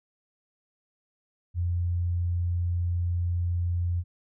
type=tone; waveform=sine; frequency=87.31 Hz; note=F2; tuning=in tune; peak=-24 dBFS; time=1.54-4.04 s; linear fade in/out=50 ms; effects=none